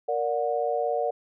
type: chord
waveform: sine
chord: Bb augmented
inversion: none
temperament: just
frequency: 466.2 / 582.7 / 728.4 Hz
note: Bb4 / D5 / F#5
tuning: 0 / -14 / -27 cents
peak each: -28 dBFS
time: 0.08-1.11 s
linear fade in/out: 10 ms
effects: none